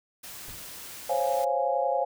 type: noise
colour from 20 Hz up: white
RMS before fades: -42 dBFS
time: 0.23-1.45 s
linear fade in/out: 10 ms
type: noise with exponential decay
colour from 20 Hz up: brown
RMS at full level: -42 dBFS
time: 0.48-0.8 s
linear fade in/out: 5 ms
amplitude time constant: 69 ms
type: chord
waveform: sine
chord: Db major seventh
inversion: third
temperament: equal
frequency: 523.3 / 554.4 / 698.5 / 830.6 Hz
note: C5 / Db5 / F5 / Ab5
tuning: 0 / 0 / 0 / 0 cents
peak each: -29 dBFS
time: 1.09-2.05 s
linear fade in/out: 10 ms
effects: none

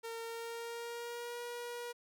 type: tone with pitch glide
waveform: sawtooth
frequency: 457.9 to 479.8 Hz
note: A#4 to A#4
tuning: -31 to +50 cents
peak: -37 dBFS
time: 0.03-1.93 s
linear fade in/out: 20 ms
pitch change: +81 cents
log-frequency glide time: 0.21-1.4 s
effects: none

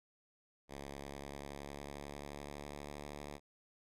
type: tone with pitch glide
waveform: 5% pulse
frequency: 70 to 72.76 Hz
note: C#2 to D2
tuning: +18 to -16 cents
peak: -34 dBFS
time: 0.68-3.4 s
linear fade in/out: 50 ms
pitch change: +66 cents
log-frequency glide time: 0.92-2.95 s
effects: low-pass 12000 Hz 12 dB/octave

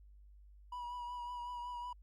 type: tone with vibrato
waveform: triangle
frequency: 973 Hz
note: B5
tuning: 26 cents flat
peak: -39 dBFS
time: 0.72-1.93 s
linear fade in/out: 5 ms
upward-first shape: triangle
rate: 5.4 Hz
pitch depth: 32 cents each way
effects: added 50 Hz sine -56 dBFS peak until 2.02 s + Opus 48 kbps

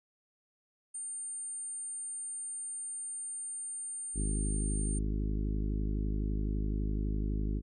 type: tone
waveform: sine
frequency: 9000 Hz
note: C#9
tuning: 25 cents sharp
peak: -37 dBFS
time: 0.94-4.99 s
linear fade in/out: 10 ms
type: harmonic tone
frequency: 51.91 Hz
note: G#1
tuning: in tune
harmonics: 1 / 2 / 3 / 4 / 5 / 6 / 7 / 8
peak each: -31 / -40 / -41 / -41 / -43 / -44 / -50 / -50 dBFS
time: 4.14-7.62 s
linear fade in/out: 50 ms
effects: none

